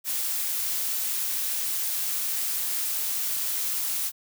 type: noise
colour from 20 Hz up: blue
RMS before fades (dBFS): -28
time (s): 0.04-4.12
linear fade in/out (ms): 50
effects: none